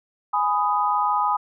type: chord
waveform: sine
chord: G# minor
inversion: none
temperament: just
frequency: 830.6 / 996.7 / 1245.9 Hz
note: G#5 / B5 / D#6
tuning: 0 / +16 / +2 cents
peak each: -23 dBFS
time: 0.33-1.37 s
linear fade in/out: 10 ms
effects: none